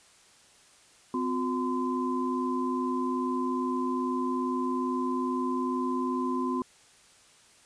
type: tone cluster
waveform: sine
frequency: 255.8 / 358.2 / 1025 Hz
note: C4 / F4 / C6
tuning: -39 / +44 / -36 cents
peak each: -29 / -33 / -32 dBFS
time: 1.14-6.62 s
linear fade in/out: 2 ms
effects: white hiss -58 dBFS RMS until 7.65 s + resampled to 22050 Hz